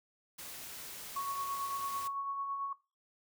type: noise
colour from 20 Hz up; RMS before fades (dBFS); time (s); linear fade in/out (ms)
white; -46; 0.38-2.08; 10
type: tone with tremolo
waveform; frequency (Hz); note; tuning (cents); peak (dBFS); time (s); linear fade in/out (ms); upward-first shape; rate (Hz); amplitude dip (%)
sine; 1108.7; C#6; 0; -33; 1.16-2.73; 5; sine; 9; 35
effects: noise-tail reverb RT60 0.3 s tail -19 dB re dry